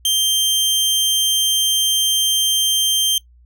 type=tone; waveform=sawtooth; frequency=3150 Hz; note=G7; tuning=8 cents sharp; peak=-11 dBFS; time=0.05-3.18 s; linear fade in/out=2 ms; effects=noise-tail reverb RT60 0.1 s tail -22 dB re dry + added 60 Hz sine -46 dBFS peak until 3.45 s

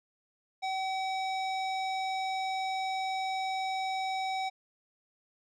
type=tone with low-pass filter; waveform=square; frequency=762 Hz; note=G5; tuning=49 cents flat; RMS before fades=-33 dBFS; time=0.62-4.5 s; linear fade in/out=20 ms; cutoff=4700 Hz; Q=1.3; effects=none

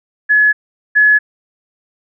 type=tone pair in turn; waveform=sine; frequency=1700 / 1700 Hz; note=G#6 / G#6; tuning=+40 / +40 cents; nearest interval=unison; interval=0 cents; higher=neither; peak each=-7 / -6 dBFS; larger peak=second; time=0.29-0.53 / 0.95-1.19 s; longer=neither; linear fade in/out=20 ms; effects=none

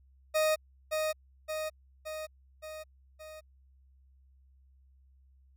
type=tone with echo; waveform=40% pulse; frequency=622.3 Hz; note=D#5; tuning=in tune; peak=-24 dBFS; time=0.34-0.56 s; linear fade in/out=20 ms; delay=570 ms; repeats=5; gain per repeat=-4 dB; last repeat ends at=3.41 s; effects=added 66 Hz sine -59 dBFS peak until 5.56 s

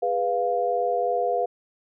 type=chord; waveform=sine; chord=F diminished; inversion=first; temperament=equal with one note detuned; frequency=411 / 493.9 / 698.5 Hz; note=Ab4 / Cb5 / F5; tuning=-18 / 0 / 0 cents; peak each=-29 / -25 / -24 dBFS; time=0.02-1.46 s; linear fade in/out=10 ms; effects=none

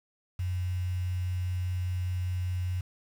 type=tone with quantisation; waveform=sine; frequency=90.5 Hz; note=F#2; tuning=38 cents flat; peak=-28 dBFS; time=0.39-2.81 s; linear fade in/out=5 ms; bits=8; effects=none

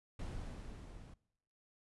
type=noise with level ramp; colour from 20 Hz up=brown; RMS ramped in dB=-42 to -54 dBFS; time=0.19-1.14 s; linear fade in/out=5 ms; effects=noise-tail reverb RT60 0.9 s tail -24 dB re dry + resampled to 24000 Hz

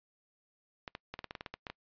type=clicks; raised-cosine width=0.3 ms; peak=-24 dBFS; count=12; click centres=0.878 / 0.951 / 1.14 / 1.191 / 1.243 / 1.309 / 1.352 / 1.409 / 1.462 / 1.54 / 1.668 / 1.7 s; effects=noise-tail reverb RT60 0.1 s tail -25 dB re dry + resampled to 11025 Hz

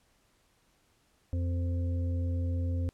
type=harmonic tone with a mistuned harmonic; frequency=86.6 Hz; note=F2; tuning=14 cents flat; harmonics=1 / 3 / 5 / 6; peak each=-28 / -39 / -54 / -45 dBFS; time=1.33-2.89 s; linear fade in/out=0 ms; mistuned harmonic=5; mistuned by=+28 cents; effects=pink hiss -69 dBFS RMS until 2.93 s + low-pass 12000 Hz 12 dB/octave

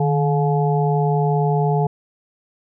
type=harmonic tone with a mistuned harmonic; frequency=142.4 Hz; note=C#3; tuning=47 cents sharp; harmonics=1 / 3 / 5 / 6; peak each=-17 / -22 / -24 / -25 dBFS; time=0-1.87 s; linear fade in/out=5 ms; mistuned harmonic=1; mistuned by=+110 cents; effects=none

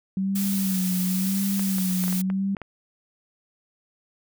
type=tone with vibrato; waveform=sine; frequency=190 Hz; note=F#3; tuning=46 cents sharp; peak=-22 dBFS; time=0.17-2.55 s; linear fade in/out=2 ms; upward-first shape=sine; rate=0.94 Hz; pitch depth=64 cents each way
type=noise; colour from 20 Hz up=blue; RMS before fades=-31 dBFS; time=0.35-2.22 s; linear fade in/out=10 ms
type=clicks; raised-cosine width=0.5 ms; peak=-21 dBFS; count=8; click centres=1.595 / 1.784 / 2.039 / 2.081 / 2.127 / 2.301 / 2.568 / 2.617 s
effects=none

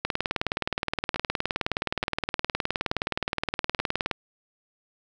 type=two click trains; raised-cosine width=0.3 ms; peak=-13 / -9 dBFS; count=4 / 79; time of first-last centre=1.16-3.792 / 0.05-4.112 s; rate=1.14 / 19.2 Hz; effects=none

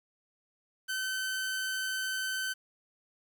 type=tone; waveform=sawtooth; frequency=1531 Hz; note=G6; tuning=41 cents flat; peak=-28 dBFS; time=0.88-2.54 s; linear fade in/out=20 ms; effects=10-bit

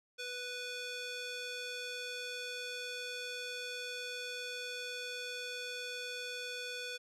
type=tone with band-pass filter; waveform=square; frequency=493.9 Hz; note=B4; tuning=in tune; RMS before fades=-42 dBFS; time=0.18-6.98 s; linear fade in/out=20 ms; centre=3500 Hz; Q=1; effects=resampled to 32000 Hz

